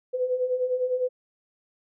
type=beating tone pair; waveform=sine; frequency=495.9 / 505.8 Hz; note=B4 / B4; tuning=+7 / +41 cents; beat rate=9.9 Hz; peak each=-30 / -24 dBFS; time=0.13-1.09 s; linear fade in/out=20 ms; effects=none